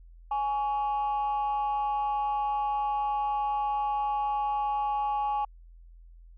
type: tone pair together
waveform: sine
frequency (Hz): 834.8 / 1126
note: G#5 / C#6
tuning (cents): +9 / +27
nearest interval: perfect fourth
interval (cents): 518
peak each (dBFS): -25 / -33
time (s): 0.31-5.45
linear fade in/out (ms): 5
effects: tanh soft clip ceiling -22 dBFS + added 42 Hz sine -48 dBFS peak until 6.37 s